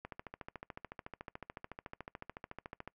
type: click train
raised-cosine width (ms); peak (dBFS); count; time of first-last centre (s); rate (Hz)
0.5; -28; 40; 0.05-2.876; 13.8
effects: noise-tail reverb RT60 0.1 s tail -24 dB re dry